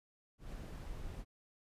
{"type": "noise with ADSR envelope", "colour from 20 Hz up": "brown", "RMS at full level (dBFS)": -43, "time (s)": [0.38, 1.25], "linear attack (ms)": 150, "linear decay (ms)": 3, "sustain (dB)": -2, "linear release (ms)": 49, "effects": ["resampled to 32000 Hz"]}